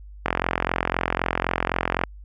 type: click train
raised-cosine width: 0.5 ms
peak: -5 dBFS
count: 79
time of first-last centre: 0.26-2.037 s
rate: 43.9 Hz
effects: added 50 Hz sine -39 dBFS peak until 2.24 s